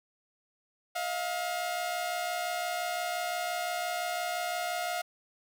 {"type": "tone pair together", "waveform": "sawtooth", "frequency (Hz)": [643.2, 709], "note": ["E5", "F5"], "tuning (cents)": [-43, 26], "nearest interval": "major second", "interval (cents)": 169, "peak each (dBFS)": [-34, -28], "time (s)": [0.95, 5.02], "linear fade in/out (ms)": 10, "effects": []}